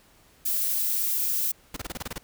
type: noise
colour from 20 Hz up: violet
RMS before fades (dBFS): -26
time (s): 0.45-1.52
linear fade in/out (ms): 10
type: noise bursts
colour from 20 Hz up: pink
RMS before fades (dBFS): -33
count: 9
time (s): 1.74-2.182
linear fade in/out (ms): 5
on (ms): 26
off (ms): 26
effects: pink hiss -58 dBFS RMS until 2.23 s